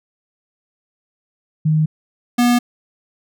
sine / square tone pair in turn, 155.56 / 242.3 Hz, D#3 / B3, 0 / -33 cents, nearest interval minor sixth, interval 767 cents, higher second, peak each -12 dBFS, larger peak neither, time 1.65-1.86 / 2.38-2.59 s, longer neither, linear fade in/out 10 ms, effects none

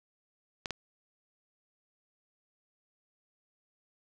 clicks, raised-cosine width 0.2 ms, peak -17 dBFS, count 2, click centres 0.658 / 0.707 s, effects 9-bit

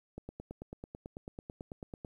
click train, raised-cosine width 2 ms, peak -29 dBFS, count 18, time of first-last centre 0.18-2.048 s, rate 9.1 Hz, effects 11-bit

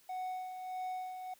triangle tone with tremolo, 741 Hz, F#5, 2 cents sharp, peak -34 dBFS, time 0.09-1.34 s, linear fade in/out 5 ms, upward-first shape sine, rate 1.6 Hz, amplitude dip 50%, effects white hiss -65 dBFS RMS until 1.39 s

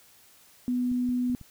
sine tone, 247.7 Hz, B3, 5 cents sharp, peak -24 dBFS, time 0.68-1.35 s, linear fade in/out 0 ms
clicks, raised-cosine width 5 ms, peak -32 dBFS, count 5, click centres 0.916 / 1.09 / 1.299 / 1.346 / 1.413 s
effects white hiss -57 dBFS RMS until 1.5 s

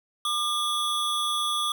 square tone pair together, 1200 / 3382 Hz, D6 / G#7, +37 / +31 cents, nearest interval octave + tritone, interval 1794 cents, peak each -28 dBFS, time 0.25-1.72 s, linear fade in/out 2 ms, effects none

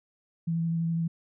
sine tone with vibrato, 165.9 Hz, E3, 11 cents sharp, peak -25 dBFS, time 0.47-1.08 s, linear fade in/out 10 ms, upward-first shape square, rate 12 Hz, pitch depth 11 cents each way, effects none

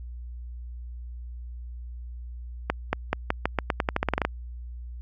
accelerating click train, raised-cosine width 0.5 ms, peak -7 dBFS, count 16, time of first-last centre 2.7-4.25 s, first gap 230 ms, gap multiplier 0.87, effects added 60 Hz sine -35 dBFS peak until 5.01 s + MP3 96 kbps

